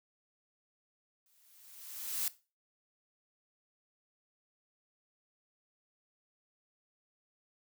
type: noise with exponential growth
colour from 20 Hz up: blue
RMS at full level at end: -32 dBFS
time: 1.26-2.28 s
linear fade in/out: 1 ms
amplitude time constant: 220 ms
effects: noise-tail reverb RT60 0.3 s tail -17 dB re dry